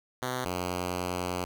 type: tone pair in turn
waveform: 5% pulse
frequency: 127 / 90.03 Hz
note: B2 / F#2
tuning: +49 / -47 cents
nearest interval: tritone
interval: 596 cents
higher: first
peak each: -19 dBFS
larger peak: neither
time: 0.22-0.45 / 0.45-1.45 s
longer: second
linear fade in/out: 5 ms
effects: none